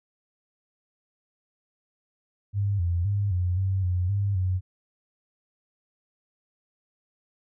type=tone with pitch steps; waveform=sine; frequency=100.7 / 86.5 / 101.2 / 89.7 / 95.7 / 90.2 / 100.3 / 92.4 Hz; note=G2 / F2 / G#2 / F2 / G2 / F#2 / G2 / F#2; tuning=+47 / -16 / -44 / +47 / -41 / -44 / +40 / -2 cents; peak=-22 dBFS; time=2.53-4.61 s; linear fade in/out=50 ms; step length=260 ms; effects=none